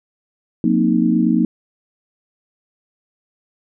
sine chord, C half-diminished seventh, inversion second, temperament equal with one note detuned, 180.67 / 233.1 / 261.6 / 311.1 Hz, Gb3 / Bb3 / C4 / Eb4, -41 / 0 / 0 / 0 cents, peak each -19 / -16 / -21 / -18 dBFS, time 0.64-1.45 s, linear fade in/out 2 ms, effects none

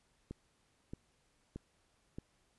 click train, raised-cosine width 3 ms, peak -30 dBFS, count 4, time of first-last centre 0.31-2.185 s, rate 1.6 Hz, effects pink hiss -74 dBFS RMS until 2.58 s + resampled to 24000 Hz

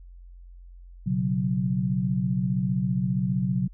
sine chord, B suspended second, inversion none, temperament equal, 123.47 / 138.59 / 185 Hz, B2 / C#3 / F#3, 0 / 0 / 0 cents, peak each -28 / -28 / -25 dBFS, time 1.06-3.68 s, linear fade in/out 10 ms, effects added 44 Hz sine -43 dBFS peak until 3.73 s

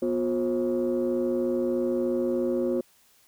sine tone cluster, 244.4 / 358.1 / 535 Hz, B3 / F4 / C5, -18 / +43 / +38 cents, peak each -27 / -25 / -28 dBFS, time 0.02-2.81 s, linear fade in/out 5 ms, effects tanh soft clip ceiling -18 dBFS + white hiss -61 dBFS RMS until 3.27 s

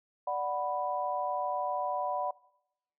sine chord, B minor, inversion first, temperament equal, 587.3 / 740 / 987.8 Hz, D5 / F#5 / B5, 0 / 0 / 0 cents, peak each -35 / -33 / -34 dBFS, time 0.27-2.31 s, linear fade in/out 5 ms, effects noise-tail reverb RT60 0.8 s tail -21 dB re dry

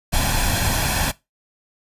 pink noise with comb filter, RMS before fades -20 dBFS, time 0.12-1.12 s, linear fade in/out 20 ms, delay 1.2 ms, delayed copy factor +0.65, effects noise-tail reverb RT60 0.2 s tail -19 dB re dry + resampled to 32000 Hz

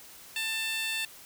15% pulse tone with high-pass filter, 890 Hz, A5, 20 cents sharp, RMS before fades -32 dBFS, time 0.36-1.05 s, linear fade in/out 2 ms, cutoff 2500 Hz, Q 1.3, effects white hiss -50 dBFS RMS until 1.25 s

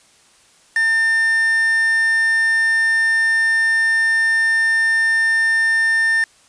triangle tone with quantisation, 1800 Hz, A6, 39 cents sharp, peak -12 dBFS, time 0.76-6.24 s, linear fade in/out 2 ms, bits 4, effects white hiss -52 dBFS RMS until 6.48 s + resampled to 22050 Hz

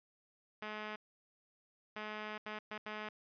5% pulse tone bursts at uneven times, 213 Hz, G#3, 44 cents sharp, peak -30 dBFS, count 5, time 0.62-0.96 / 1.96-2.38 / 2.46-2.59 / 2.71-2.78 / 2.86-3.09 s, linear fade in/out 5 ms, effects resampled to 11025 Hz

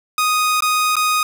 sawtooth tone with dropouts, 1244.5 Hz, D#6, in tune, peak -11 dBFS, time 0.18-1.23 s, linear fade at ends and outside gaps 2 ms, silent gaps 0.606-0.622 / 0.956-0.966 s, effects none

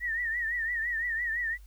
sine tone with vibrato, 1866 Hz, A#6, 1 cent sharp, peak -28 dBFS, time 0-1.58 s, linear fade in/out 50 ms, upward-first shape triangle, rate 5.9 Hz, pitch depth 110 cents each way, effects added 50 Hz sine -47 dBFS peak until 1.66 s + white hiss -65 dBFS RMS until 1.66 s

